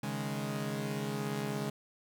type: chord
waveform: sawtooth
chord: C# suspended second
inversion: none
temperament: equal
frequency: 138.59 / 155.56 / 207.7 Hz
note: C#3 / D#3 / G#3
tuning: 0 / 0 / 0 cents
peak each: -34 / -37 / -33 dBFS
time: 0.03-1.7 s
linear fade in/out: 5 ms
effects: 10-bit